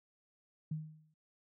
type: tone with exponential decay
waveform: sine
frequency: 155.56 Hz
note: D#3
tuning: in tune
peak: -32 dBFS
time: 0.71-1.14 s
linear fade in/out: 5 ms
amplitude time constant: 92 ms
effects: noise-tail reverb RT60 0.2 s tail -22 dB re dry + high-pass 100 Hz 12 dB/octave